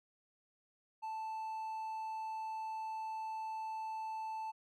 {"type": "tone", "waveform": "triangle", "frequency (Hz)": 880, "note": "A5", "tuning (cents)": 0, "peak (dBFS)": -37, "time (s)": [1.02, 4.52], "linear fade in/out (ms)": 20, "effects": []}